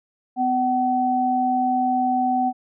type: tone pair together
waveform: sine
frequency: 252.6 / 757 Hz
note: B3 / F#5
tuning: +39 / +39 cents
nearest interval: octave + perfect fifth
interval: 1900 cents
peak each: -23 / -19 dBFS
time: 0.36-2.53 s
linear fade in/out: 50 ms
effects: none